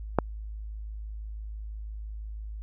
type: click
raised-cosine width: 1 ms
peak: -6 dBFS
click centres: 0.187 s
effects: added 53 Hz sine -35 dBFS peak until 2.62 s